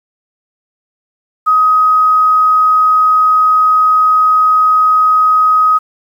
sine tone, 1260 Hz, D#6, 21 cents sharp, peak -6 dBFS, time 1.46-5.79 s, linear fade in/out 20 ms, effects 7-bit

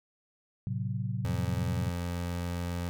sine chord, F# diminished, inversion first, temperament equal, 110 / 130.81 / 185 Hz, A2 / C3 / F#3, 0 / 0 / 0 cents, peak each -33 / -34 / -37 dBFS, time 0.67-1.89 s, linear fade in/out 0 ms
25% pulse tone, 87.31 Hz, F2, in tune, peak -28 dBFS, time 1.25-2.89 s, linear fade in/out 0 ms
effects none

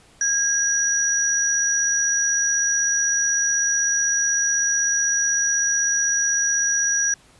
sine tone pair together, 1631 / 5812 Hz, G#6 / F#8, -32 / -32 cents, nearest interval octave + minor seventh, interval 2200 cents, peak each -23 / -19 dBFS, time 0.21-7.14 s, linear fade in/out 2 ms, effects pink hiss -53 dBFS RMS until 7.39 s + resampled to 24000 Hz

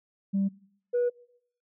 sine tone pair in turn, 196.2 / 486.2 Hz, G3 / B4, +2 / -27 cents, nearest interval octave + major third, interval 1571 cents, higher second, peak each -22 / -21 dBFS, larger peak second, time 0.33-0.49 / 0.93-1.1 s, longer second, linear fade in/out 20 ms, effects noise-tail reverb RT60 0.7 s tail -23 dB re dry + tanh soft clip ceiling -20 dBFS

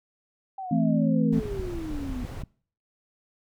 sine exponential sweep, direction down, 784 to 240.1 Hz, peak -32 dBFS, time 0.58-2.24 s, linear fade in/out 5 ms
sine chord, A minor, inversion second, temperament equal, 164.81 / 220 / 261.6 Hz, E3 / A3 / C4, 0 / 0 / 0 cents, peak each -25 / -24 / -25 dBFS, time 0.71-1.4 s, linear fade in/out 5 ms
brown noise, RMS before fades -35 dBFS, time 1.32-2.43 s, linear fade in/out 10 ms
clicks, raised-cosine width 5 ms, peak -23 dBFS, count 5, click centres 1.456 / 1.598 / 2.096 / 2.25 / 2.436 s
effects noise-tail reverb RT60 0.5 s tail -24 dB re dry

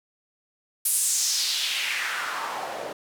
white noise with band-pass filter sweep, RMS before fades -27 dBFS, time 0.85-2.93 s, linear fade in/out 5 ms, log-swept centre 11000 to 500 Hz, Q 2.4, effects none

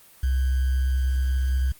sine tone with sample-and-hold, 64.9 Hz, C2, 13 cents flat, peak -19 dBFS, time 0.23-1.72 s, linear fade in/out 5 ms, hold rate 1575 Hz, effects white hiss -52 dBFS RMS until 1.79 s + Opus 32 kbps

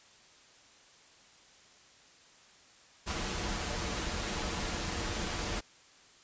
pink noise with comb filter, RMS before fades -35 dBFS, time 3.06-5.61 s, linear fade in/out 20 ms, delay 7.5 ms, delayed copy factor -0.5, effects white hiss -59 dBFS RMS until 6.23 s + resampled to 16000 Hz

